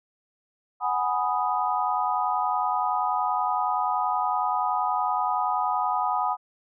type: chord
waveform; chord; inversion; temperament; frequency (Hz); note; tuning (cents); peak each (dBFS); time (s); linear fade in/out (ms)
sine; G# minor seventh; third; equal; 740 / 830.6 / 987.8 / 1244.5; F#5 / G#5 / B5 / D#6; 0 / 0 / 0 / 0; -28; 0.8-6.37; 50
effects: none